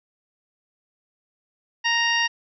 harmonic tone, 932.3 Hz, A#5, in tune, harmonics 1 / 2 / 3 / 4 / 5 / 6, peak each -27 / -22 / -24 / -33 / -33 / -30 dBFS, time 1.84-2.28 s, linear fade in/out 20 ms, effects none

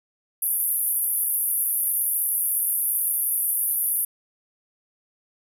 pink band-pass noise, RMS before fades -24 dBFS, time 0.42-4.05 s, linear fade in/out 5 ms, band 10000 to 14000 Hz, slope 96 dB/octave, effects none

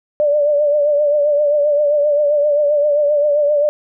sine tone with vibrato, 587.3 Hz, D5, in tune, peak -11 dBFS, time 0.2-3.69 s, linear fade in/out 0 ms, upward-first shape triangle, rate 7.6 Hz, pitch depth 59 cents each way, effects none

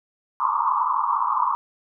pink band-pass noise, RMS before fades -22 dBFS, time 0.4-1.55 s, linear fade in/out 0 ms, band 910 to 1200 Hz, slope 96 dB/octave, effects none

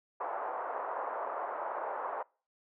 white band-pass noise, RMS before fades -37 dBFS, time 0.2-2.23 s, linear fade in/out 10 ms, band 530 to 1100 Hz, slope 24 dB/octave, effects noise-tail reverb RT60 0.4 s tail -26 dB re dry + low-pass 2000 Hz 12 dB/octave

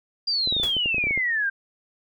sine exponential sweep, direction down, 4841 to 1557 Hz, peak -21 dBFS, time 0.27-1.5 s, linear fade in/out 10 ms
clicks, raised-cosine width 2 ms, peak -20 dBFS, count 12, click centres 0.474 / 0.525 / 0.566 / 0.599 / 0.767 / 0.859 / 0.945 / 0.982 / 1.04 / 1.07 / 1.109 / 1.176 s
pink noise with exponential decay, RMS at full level -31 dBFS, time 0.63-0.83 s, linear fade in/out 2 ms, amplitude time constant 42 ms
effects none

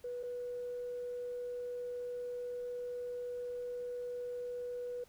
sine tone with dropouts, 489.7 Hz, B4, 15 cents flat, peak -37 dBFS, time 0.04-5.04 s, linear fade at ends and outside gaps 5 ms, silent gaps 0.23-0.234 s, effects tanh soft clip ceiling -33 dBFS + pink hiss -65 dBFS RMS until 5.08 s

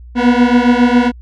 40% pulse beating tone pair, 240 / 247.3 Hz, B3 / B3, -49 / +3 cents, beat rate 7.3 Hz, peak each -10 / -10 dBFS, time 0.15-1.12 s, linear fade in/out 50 ms, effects added 60 Hz sine -32 dBFS peak until 1.21 s + low-pass 3000 Hz 12 dB/octave

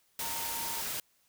sine tone in noise, 921 Hz, A#5, 21 cents flat, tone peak -41 dBFS, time 0.21-0.81 s, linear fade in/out 2 ms, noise white, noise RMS -36 dBFS, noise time 0.19-1 s, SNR -8 dB, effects white hiss -70 dBFS RMS until 1.28 s

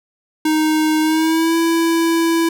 square tone with pitch glide, 311.1 to 331.5 Hz, D#4 to E4, 0 to +10 cents, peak -14 dBFS, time 0.45-2.49 s, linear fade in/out 5 ms, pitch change +110 cents, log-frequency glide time 1.01-1.56 s, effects none

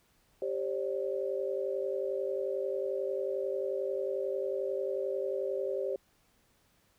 sine chord, G suspended fourth, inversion none, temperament equal with one note detuned, 392 / 536.1 / 587.3 Hz, G4 / C5 / D5, 0 / +42 / 0 cents, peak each -34 / -34 / -38 dBFS, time 0.42-5.96 s, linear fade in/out 2 ms, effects pink hiss -69 dBFS RMS until 6.98 s

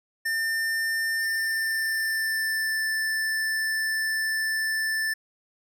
square tone with pitch glide, 1800 to 1763 Hz, A6 to A6, +39 to +3 cents, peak -25 dBFS, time 0.25-5.14 s, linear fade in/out 10 ms, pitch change -36 cents, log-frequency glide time 1.15-2.85 s, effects none

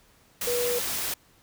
sine tone in noise, 485.2 Hz, B4, 31 cents flat, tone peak -25 dBFS, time 0.47-0.79 s, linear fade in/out 5 ms, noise white, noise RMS -30 dBFS, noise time 0.41-1.14 s, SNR +2 dB, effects pink hiss -60 dBFS RMS until 1.42 s

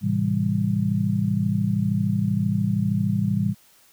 sine chord, A minor seventh, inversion none, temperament just, 110 / 132 / 165 / 198 Hz, A2 / C3 / E3 / G3, 0 / +16 / +2 / +18 cents, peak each -25 / -28 / -26 / -23 dBFS, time 0.01-3.55 s, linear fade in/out 50 ms, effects white hiss -56 dBFS RMS until 3.92 s

